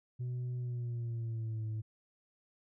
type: tone with pitch glide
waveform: sine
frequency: 124.1 to 109.29 Hz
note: B2 to A2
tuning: +9 to -11 cents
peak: -32 dBFS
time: 0.19-1.82 s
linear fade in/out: 20 ms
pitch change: -220 cents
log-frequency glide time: 0.57-1.66 s
effects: tanh soft clip ceiling -34 dBFS